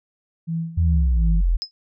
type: tone with tremolo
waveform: sine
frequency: 164.81 Hz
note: E3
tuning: in tune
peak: -21 dBFS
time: 0.47-1.42 s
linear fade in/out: 20 ms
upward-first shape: sine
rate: 2.7 Hz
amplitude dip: 80%
type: exponential sweep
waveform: sine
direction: down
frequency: 87.31 to 39.7 Hz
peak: -15 dBFS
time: 0.77-1.57 s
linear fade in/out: 10 ms
type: tone with exponential decay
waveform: sine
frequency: 5100 Hz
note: D#8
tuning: 42 cents sharp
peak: -20 dBFS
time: 1.62-1.71 s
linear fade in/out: 0 ms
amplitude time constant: 18 ms
effects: none